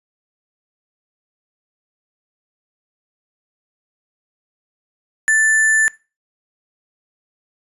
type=tone with sample-and-hold; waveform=sine; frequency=1760 Hz; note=A6; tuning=in tune; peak=-11 dBFS; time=5.28-5.88 s; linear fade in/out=0 ms; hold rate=8820 Hz; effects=noise-tail reverb RT60 0.3 s tail -21 dB re dry + resampled to 32000 Hz